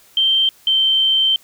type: tone pair in turn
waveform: sine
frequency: 3136 / 3116 Hz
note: G7 / G7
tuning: 0 / -11 cents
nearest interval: unison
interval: 11 cents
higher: first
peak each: -12 / -12 dBFS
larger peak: neither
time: 0.17-0.49 / 0.67-1.36 s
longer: second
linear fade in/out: 2 ms
effects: white hiss -50 dBFS RMS until 1.43 s